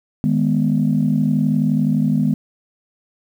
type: chord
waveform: sine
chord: G# minor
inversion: second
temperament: equal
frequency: 155.56 / 207.7 / 246.9 Hz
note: D#3 / G#3 / B3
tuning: 0 / 0 / 0 cents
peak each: -18 dBFS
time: 0.24-2.34 s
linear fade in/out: 0 ms
effects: tanh soft clip ceiling -6 dBFS + 8-bit